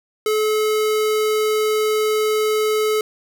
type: tone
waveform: square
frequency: 430 Hz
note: A4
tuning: 40 cents flat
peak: -17 dBFS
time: 0.26-3.01 s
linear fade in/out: 2 ms
effects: none